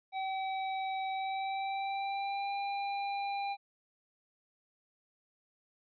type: tone with pitch glide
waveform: square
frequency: 766 to 799.5 Hz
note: G5 to G5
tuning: -40 to +34 cents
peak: -34 dBFS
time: 0.12-3.57 s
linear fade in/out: 50 ms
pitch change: +74 cents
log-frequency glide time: 1.12-2.54 s
effects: resampled to 11025 Hz